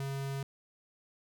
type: tone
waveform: square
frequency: 137.2 Hz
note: C#3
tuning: 17 cents flat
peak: -35 dBFS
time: 0-0.43 s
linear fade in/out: 2 ms
effects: none